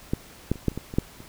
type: clicks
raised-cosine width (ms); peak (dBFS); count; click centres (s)
3; -10 / -9 / -27 / -8 / -30 / -18 / -22 / -7 / -28; 9; 0.135 / 0.516 / 0.557 / 0.683 / 0.717 / 0.776 / 0.939 / 0.985 / 1.204
effects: pink hiss -48 dBFS RMS until 1.28 s